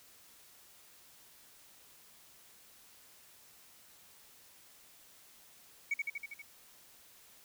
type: tone with echo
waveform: sine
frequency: 2242 Hz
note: C#7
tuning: 19 cents sharp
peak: -27 dBFS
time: 5.91-5.94 s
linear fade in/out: 5 ms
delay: 80 ms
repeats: 6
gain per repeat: -3 dB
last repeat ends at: 6.42 s
effects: tanh soft clip ceiling -28 dBFS + white hiss -60 dBFS RMS until 7.44 s